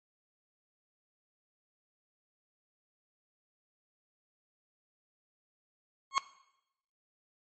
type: tone with exponential growth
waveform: 40% pulse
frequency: 1088 Hz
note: C#6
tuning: 33 cents flat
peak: -20 dBFS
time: 6.11-6.18 s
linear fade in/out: 0 ms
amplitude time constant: 15 ms
effects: noise-tail reverb RT60 0.8 s tail -17 dB re dry + MP3 32 kbps